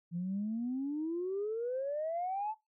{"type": "exponential sweep", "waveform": "sine", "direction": "up", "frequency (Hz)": [167.4, 890], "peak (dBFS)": -32, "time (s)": [0.11, 2.55], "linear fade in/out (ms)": 50, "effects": ["noise-tail reverb RT60 0.2 s tail -21 dB re dry", "tanh soft clip ceiling -28 dBFS"]}